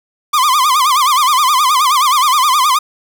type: tone with vibrato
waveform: 45% pulse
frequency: 1112 Hz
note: C#6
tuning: 5 cents sharp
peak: -9 dBFS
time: 0.33-2.79 s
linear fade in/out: 10 ms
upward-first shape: sine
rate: 9.5 Hz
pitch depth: 180 cents each way
effects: none